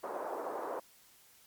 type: band-pass noise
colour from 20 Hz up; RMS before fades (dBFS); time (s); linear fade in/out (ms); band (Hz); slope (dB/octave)
pink; -39; 0.03-0.8; 10; 390 to 1100; 24
effects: white hiss -62 dBFS RMS until 1.46 s + MP3 96 kbps